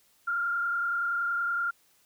sine tone with frequency modulation, 1396 Hz, F6, 1 cent flat, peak -26 dBFS, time 0.27-1.71 s, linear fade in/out 10 ms, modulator 30.6 Hz, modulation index 0.84, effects white hiss -65 dBFS RMS until 2.05 s

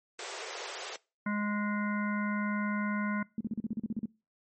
pink high-pass noise, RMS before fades -40 dBFS, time 0.19-0.96 s, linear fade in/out 2 ms, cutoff 360 Hz, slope 96 dB/octave
harmonic tone, 207.7 Hz, G#3, in tune, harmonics 1 / 3 / 5 / 7 / 9 / 10, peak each -30 / -44 / -39 / -38 / -47 / -43 dBFS, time 1.26-3.23 s, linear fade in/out 5 ms
sine tone bursts, 220.6 Hz, A3, 5 cents sharp, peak -29 dBFS, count 11, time 3.38-4.057 s, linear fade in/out 2 ms, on 27 ms, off 38 ms
effects noise-tail reverb RT60 0.3 s tail -23 dB re dry + MP3 32 kbps

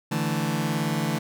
sawtooth chord, D suspended second, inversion none, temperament just, 146.83 / 165.19 / 220.2 Hz, D3 / E3 / A3, 0 / +4 / +2 cents, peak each -24 dBFS, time 0.11-1.19 s, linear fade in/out 10 ms, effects none

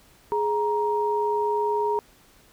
sine tone pair together, 418.3 / 939 Hz, G#4 / A#5, +12 / +12 cents, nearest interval octave + major second, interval 1400 cents, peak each -24 dBFS, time 0.32-1.99 s, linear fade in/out 0 ms, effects pink hiss -56 dBFS RMS until 2.52 s

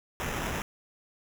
pink noise with sample-and-hold, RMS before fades -33 dBFS, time 0.2-0.62 s, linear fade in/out 0 ms, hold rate 4410 Hz, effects none

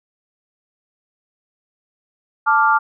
sine chord, D minor, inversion second, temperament equal, 880 / 1174.7 / 1396.9 Hz, A5 / D6 / F6, 0 / 0 / 0 cents, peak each -16 dBFS, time 2.46-2.79 s, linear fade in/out 20 ms, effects none

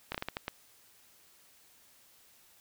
slowing click train, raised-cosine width 0.3 ms, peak -18 dBFS, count 7, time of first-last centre 0.12-0.481 s, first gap 25 ms, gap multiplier 1.35, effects white hiss -62 dBFS RMS until 2.6 s

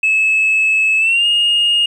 sine tone with pitch glide, 2597 to 2848 Hz, E7 to F7, -26 to +33 cents, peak -9 dBFS, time 0.03-1.86 s, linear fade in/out 5 ms, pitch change +159 cents, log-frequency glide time 0.98-1.26 s, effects tanh soft clip ceiling -8 dBFS + 8-bit

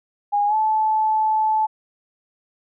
sine tone with pitch glide, 820 to 868.8 Hz, G#5 to A5, -22 to -22 cents, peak -16 dBFS, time 0.32-1.67 s, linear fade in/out 20 ms, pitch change +100 cents, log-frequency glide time 0.47-0.55 s, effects none

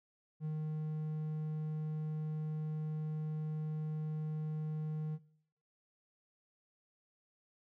triangle tone, 154.6 Hz, D#3, 11 cents flat, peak -33 dBFS, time 0.4-5.19 s, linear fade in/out 50 ms, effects noise-tail reverb RT60 0.6 s tail -18 dB re dry

